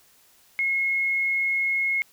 sine tone, 2166 Hz, C#7, 41 cents flat, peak -21 dBFS, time 0.59-2.02 s, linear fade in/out 0 ms, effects white hiss -58 dBFS RMS until 2.12 s

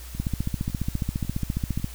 two click trains, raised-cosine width 5 ms, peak -23 / -13 dBFS, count 4 / 25, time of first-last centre 0.15-1.798 / 0.2-1.844 s, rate 1.82 / 14.6 Hz, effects added 60 Hz sine -38 dBFS peak until 1.94 s + white hiss -45 dBFS RMS until 1.94 s

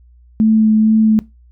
sine tone with vibrato, 218.1 Hz, A3, 15 cents flat, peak -8 dBFS, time 0.4-1.19 s, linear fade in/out 0 ms, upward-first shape sine, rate 2.2 Hz, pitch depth 12 cents each way, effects noise-tail reverb RT60 0.2 s tail -20 dB re dry + added 60 Hz sine -43 dBFS peak until 1.51 s

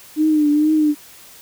sine tone with vibrato, 302.8 Hz, D#4, 47 cents flat, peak -12 dBFS, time 0.16-0.95 s, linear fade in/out 50 ms, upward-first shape triangle, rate 2.2 Hz, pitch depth 64 cents each way, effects white hiss -43 dBFS RMS until 1.41 s

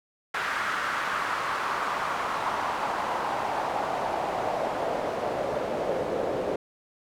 pink noise with band-pass filter sweep, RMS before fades -29 dBFS, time 0.34-6.56 s, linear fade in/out 5 ms, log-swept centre 1500 to 480 Hz, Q 2.4, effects none

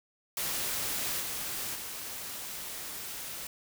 white noise with level steps, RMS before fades -33 / -36 / -40 dBFS, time 0.37-3.47 s, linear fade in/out 2 ms, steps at 1.2 / 1.74 s, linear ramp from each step 20 ms, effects none

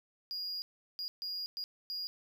triangle tone bursts at uneven times, 4858 Hz, D#8, 42 cents flat, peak -35 dBFS, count 5, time 0.31-0.62 / 0.99-1.08 / 1.22-1.46 / 1.57-1.64 / 1.9-2.07 s, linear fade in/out 0 ms, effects none

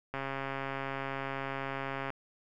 click train, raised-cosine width 0.5 ms, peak -21 dBFS, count 268, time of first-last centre 0.14-2.103 s, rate 136 Hz, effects none

